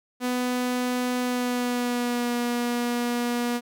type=tone with pitch glide; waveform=sawtooth; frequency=248.6 to 240.7 Hz; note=B3 to B3; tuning=+12 to -44 cents; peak=-20 dBFS; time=0.2-3.61 s; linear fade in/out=50 ms; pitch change=-56 cents; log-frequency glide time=1.2-2.34 s; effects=none